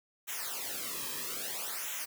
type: noise with flanger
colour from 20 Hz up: white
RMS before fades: -38 dBFS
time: 0.27-2.06 s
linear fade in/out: 20 ms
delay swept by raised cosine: 0.21 to 1.41 ms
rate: 0.61 Hz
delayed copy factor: -0.85
effects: none